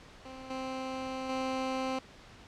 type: tone with level steps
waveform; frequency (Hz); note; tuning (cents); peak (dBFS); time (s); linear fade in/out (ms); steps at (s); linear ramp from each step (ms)
15% pulse; 261.7; C4; 0; -38 / -29 / -25; 0.25-1.99; 5; 0.5 / 1.29; 5
effects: pink hiss -53 dBFS RMS until 2.47 s + low-pass 5000 Hz 12 dB/octave